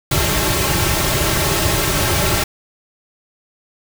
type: noise with comb filter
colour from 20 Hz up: pink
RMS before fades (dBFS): -17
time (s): 0.11-2.44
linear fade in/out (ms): 5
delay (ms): 4.1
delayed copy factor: -0.75
effects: none